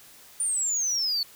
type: exponential sweep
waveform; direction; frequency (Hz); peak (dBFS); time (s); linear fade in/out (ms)
sine; down; 9360 to 4396; -21; 0.4-1.23; 2
effects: tanh soft clip ceiling -23 dBFS + white hiss -51 dBFS RMS until 1.35 s